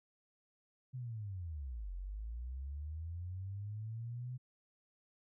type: linear two-way sweep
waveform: sine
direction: down then up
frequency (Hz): 130.81 to 43.65 to 127.7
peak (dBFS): -40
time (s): 0.93-4.38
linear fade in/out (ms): 20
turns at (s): 1.93
effects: none